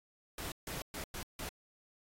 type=noise bursts at uneven times; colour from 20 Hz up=pink; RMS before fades=-42 dBFS; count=5; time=0.38-0.52 / 0.67-0.82 / 0.94-1.04 / 1.14-1.23 / 1.39-1.49 s; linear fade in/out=2 ms; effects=AAC 48 kbps